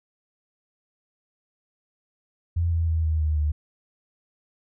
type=tone with pitch steps; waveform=sine; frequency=85 / 82.91 / 80.88 / 78.9 / 76.96 / 75.07 Hz; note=F2 / E2 / E2 / D#2 / D#2 / D2; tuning=-46 / +11 / -32 / +25 / -18 / +39 cents; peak=-20 dBFS; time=2.56-3.52 s; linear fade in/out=10 ms; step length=160 ms; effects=none